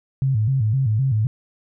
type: tone with vibrato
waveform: sine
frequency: 120.4 Hz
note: B2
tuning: 44 cents flat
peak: -16 dBFS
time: 0.22-1.27 s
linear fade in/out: 0 ms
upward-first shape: square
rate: 3.9 Hz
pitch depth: 190 cents each way
effects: none